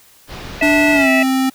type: low-pass noise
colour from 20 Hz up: pink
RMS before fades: -31 dBFS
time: 0.27-1.08 s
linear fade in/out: 50 ms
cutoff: 5200 Hz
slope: 24 dB/octave
type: harmonic tone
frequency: 652 Hz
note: E5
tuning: 19 cents flat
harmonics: 1 / 3 / 4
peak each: -17 / -17 / -17 dBFS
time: 0.61-1.23 s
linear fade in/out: 5 ms
type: tone with pitch glide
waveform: square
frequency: 293.7 to 263.2 Hz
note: D4 to C4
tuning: 0 to +10 cents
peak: -14 dBFS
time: 0.62-1.5 s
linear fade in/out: 10 ms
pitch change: -190 cents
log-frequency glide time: 0.93-1.09 s
effects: white hiss -48 dBFS RMS until 1.54 s